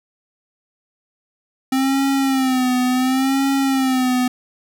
square tone with vibrato, 262 Hz, C4, 2 cents sharp, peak -16 dBFS, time 1.72-4.28 s, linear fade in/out 5 ms, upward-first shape sine, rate 0.7 Hz, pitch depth 75 cents each way, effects none

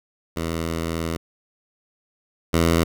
10% pulse tone pair in turn, 82.41 / 83.32 Hz, E2 / E2, 0 / +19 cents, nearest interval unison, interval 19 cents, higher second, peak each -16 / -8 dBFS, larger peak second, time 0.36-1.17 / 2.53-2.84 s, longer first, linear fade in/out 10 ms, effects none

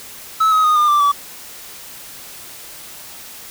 triangle tone with pitch steps, 1300 / 1268.1 / 1237 / 1206.7 / 1177.1 / 1148.2 Hz, E6 / D#6 / D#6 / D6 / D6 / D6, -24 / +33 / -10 / +47 / +4 / -39 cents, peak -9 dBFS, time 0.4-1.12 s, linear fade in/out 10 ms, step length 120 ms, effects white hiss -36 dBFS RMS until 3.5 s

